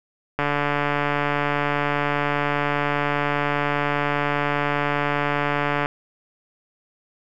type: click train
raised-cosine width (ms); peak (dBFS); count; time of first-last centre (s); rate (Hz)
0.5; -7; 794; 0.39-5.859; 145
effects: none